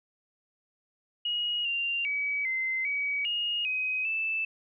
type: tone with pitch steps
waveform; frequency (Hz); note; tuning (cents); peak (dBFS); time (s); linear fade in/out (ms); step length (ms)
sine; 2890 / 2780 / 2277 / 2069 / 2269 / 2860 / 2521 / 2637; F#7 / F7 / C#7 / C7 / C#7 / F7 / D#7 / E7; -41 / -9 / +46 / -20 / +40 / +41 / +22 / 0; -27; 1.25-4.45; 5; 400
effects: none